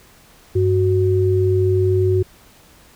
sine tone pair together, 97.97 / 369.9 Hz, G2 / F#4, -1 / 0 cents, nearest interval octave + major seventh, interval 2301 cents, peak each -16 dBFS, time 0.55-2.23 s, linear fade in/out 10 ms, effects pink hiss -49 dBFS RMS until 2.95 s

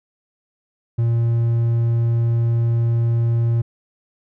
triangle tone, 116.54 Hz, A#2, in tune, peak -13 dBFS, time 0.98-3.62 s, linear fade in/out 10 ms, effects none

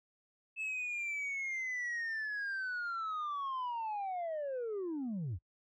sine linear sweep, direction down, 2622 to 73.9 Hz, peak -33 dBFS, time 0.56-5.39 s, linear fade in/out 50 ms, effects noise-tail reverb RT60 0.1 s tail -23 dB re dry + tanh soft clip ceiling -34 dBFS

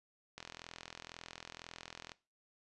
click train, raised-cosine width 0.2 ms, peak -28 dBFS, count 74, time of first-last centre 0.38-2.118 s, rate 42 Hz, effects noise-tail reverb RT60 0.3 s tail -19 dB re dry + resampled to 24000 Hz

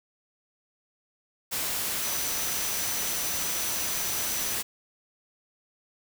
sine tone in noise, 5960 Hz, F#8, 12 cents sharp, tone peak -35 dBFS, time 2.01-4.56 s, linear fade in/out 20 ms, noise white, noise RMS -30 dBFS, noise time 1.51-4.63 s, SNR -8 dB, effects none

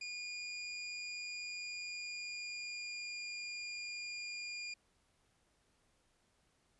25% pulse tone with pitch glide, 2432 to 2417 Hz, D#7 to D7, -40 to +49 cents, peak -38 dBFS, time 0.01-4.74 s, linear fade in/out 5 ms, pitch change -11 cents, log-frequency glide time 1.45-3.22 s, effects pink hiss -75 dBFS RMS until 6.79 s + resampled to 24000 Hz

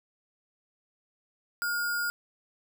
sine tone with sample-and-hold, 1426 Hz, F6, 36 cents sharp, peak -27 dBFS, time 1.62-2.1 s, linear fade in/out 0 ms, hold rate 6300 Hz, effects none

